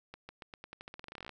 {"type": "accelerating click train", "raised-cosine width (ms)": 0.3, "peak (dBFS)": -29, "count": 21, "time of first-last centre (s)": [0.14, 1.293], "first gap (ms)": 150, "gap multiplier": 0.88, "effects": []}